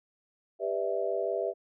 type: chord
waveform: sine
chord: E minor seventh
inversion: first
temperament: just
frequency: 395.6 / 494.4 / 593.3 / 659.3 Hz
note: G4 / B4 / D5 / E5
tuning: +16 / +2 / +18 / 0 cents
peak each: -33 / -34 / -35 / -32 dBFS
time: 0.59-1.54 s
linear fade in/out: 50 ms
effects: none